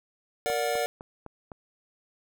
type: chord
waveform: square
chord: Bb augmented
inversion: none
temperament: just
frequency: 466.2 / 582.7 / 728.4 Hz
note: Bb4 / D5 / F#5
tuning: 0 / -14 / -27 cents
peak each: -31 dBFS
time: 0.46-0.86 s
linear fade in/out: 0 ms
type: click train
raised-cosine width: 1 ms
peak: -26 dBFS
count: 5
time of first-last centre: 0.5-1.518 s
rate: 3.93 Hz
effects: none